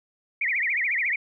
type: tone with vibrato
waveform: sine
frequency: 2110 Hz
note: C7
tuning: 14 cents sharp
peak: -22 dBFS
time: 0.41-1.16 s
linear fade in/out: 5 ms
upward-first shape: triangle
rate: 14 Hz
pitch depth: 270 cents each way
effects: none